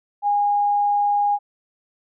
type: tone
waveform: sine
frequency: 819 Hz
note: G#5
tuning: 24 cents flat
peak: -16 dBFS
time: 0.22-1.39 s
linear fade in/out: 50 ms
effects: none